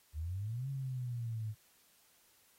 sine exponential two-way sweep, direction up then down, 72.7 to 138.59 to 106.1 Hz, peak -36 dBFS, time 0.13-1.55 s, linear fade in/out 50 ms, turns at 0.69 s, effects white hiss -68 dBFS RMS until 2.58 s + AAC 48 kbps

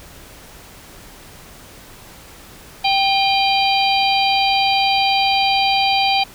harmonic tone with a mistuned harmonic, 784 Hz, G5, in tune, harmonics 1 / 3 / 4 / 5 / 6, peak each -16 / -21 / -22 / -23 / -24 dBFS, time 2.84-6.24 s, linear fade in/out 10 ms, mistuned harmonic 3, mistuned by +49 cents, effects pink hiss -41 dBFS RMS until 6.34 s

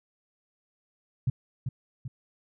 sine tone with echo, 126.7 Hz, B2, 45 cents sharp, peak -21 dBFS, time 1.27-1.3 s, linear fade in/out 5 ms, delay 390 ms, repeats 2, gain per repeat -6 dB, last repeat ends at 2.08 s, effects none

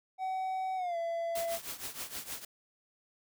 triangle tone with pitch glide, 755 to 672.6 Hz, F#5 to E5, +35 to +35 cents, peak -30 dBFS, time 0.18-1.59 s, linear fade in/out 50 ms, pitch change -200 cents, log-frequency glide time 0.76-0.97 s
white noise with tremolo, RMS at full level -38 dBFS, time 1.35-2.45 s, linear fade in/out 5 ms, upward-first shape triangle, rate 6.4 Hz, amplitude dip 85%
effects none

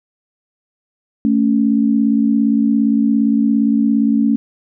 sine tone pair together, 220.8 / 278.2 Hz, A3 / C#4, +6 / +6 cents, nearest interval major third, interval 400 cents, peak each -13 / -15 dBFS, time 1.25-4.36 s, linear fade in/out 0 ms, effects none

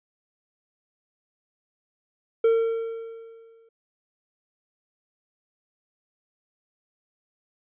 triangle tone with exponential decay, 455 Hz, A#4, 42 cents flat, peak -13 dBFS, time 2.44-3.69 s, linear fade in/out 5 ms, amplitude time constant 270 ms, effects resampled to 8000 Hz

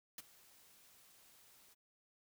white noise with ADSR envelope, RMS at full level -45 dBFS, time 0.18-1.75 s, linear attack 4 ms, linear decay 26 ms, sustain -20 dB, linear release 25 ms, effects none

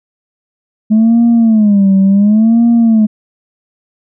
sine tone with vibrato, 212.8 Hz, G#3, 42 cents sharp, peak -3 dBFS, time 0.9-3.07 s, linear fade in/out 20 ms, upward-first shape sine, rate 0.7 Hz, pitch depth 170 cents each way, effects tanh soft clip ceiling -3 dBFS

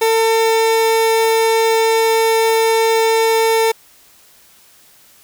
30% pulse tone, 449.6 Hz, A4, 37 cents sharp, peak -9 dBFS, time 0.01-3.72 s, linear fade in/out 10 ms, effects white hiss -48 dBFS RMS until 5.23 s

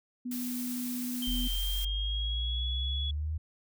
sine tone, 246.9 Hz, B3, in tune, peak -33 dBFS, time 0.25-1.48 s, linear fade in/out 10 ms
blue noise, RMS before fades -40 dBFS, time 0.31-1.85 s, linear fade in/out 5 ms
sine tone with pitch glide, 3136 to 3381 Hz, G7 to G#7, 0 to +30 cents, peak -34 dBFS, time 1.22-3.11 s, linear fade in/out 5 ms, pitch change +130 cents, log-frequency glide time 1.42-2.66 s
sine exponential sweep, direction up, 41.2 to 79.8 Hz, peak -30 dBFS, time 1.27-3.38 s, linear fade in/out 10 ms
effects none

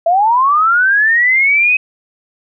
sine linear sweep, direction up, 653 to 2544 Hz, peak -8 dBFS, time 0.06-1.77 s, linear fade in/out 5 ms, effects none

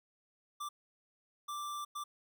square tone bursts at uneven times, 1176 Hz, D6, 2 cents sharp, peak -39 dBFS, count 3, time 0.6-0.69 / 1.48-1.85 / 1.95-2.04 s, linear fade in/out 10 ms, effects none

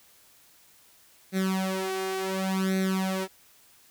sawtooth tone with flanger, 189.8 Hz, F#3, 44 cents sharp, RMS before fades -28 dBFS, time 1.32-3.28 s, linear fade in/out 50 ms, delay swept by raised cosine 0.49 to 2.79 ms, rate 0.69 Hz, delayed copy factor +0.9, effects white hiss -58 dBFS RMS until 3.9 s

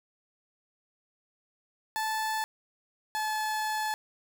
30% pulse tone pair in turn, 874 / 862 Hz, A5 / A5, -12 / -36 cents, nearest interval unison, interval 24 cents, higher first, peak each -26 dBFS, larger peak neither, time 1.96-2.44 / 3.15-3.94 s, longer second, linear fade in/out 0 ms, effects none

